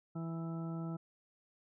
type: harmonic tone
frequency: 164.81 Hz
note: E3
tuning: in tune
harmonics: 1 / 2 / 3 / 4 / 5 / 6 / 8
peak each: -38 / -45 / -57 / -52 / -56 / -61 / -53 dBFS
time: 0.15-0.97 s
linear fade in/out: 10 ms
effects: none